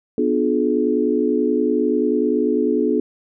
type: chord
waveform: sine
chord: B diminished seventh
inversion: none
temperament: just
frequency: 246.9 / 296.3 / 355.6 / 426.7 Hz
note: B3 / D4 / F4 / Ab4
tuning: 0 / +15 / +31 / +47 cents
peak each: -21 / -21 / -23 / -20 dBFS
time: 0.18-3 s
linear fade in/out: 2 ms
effects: none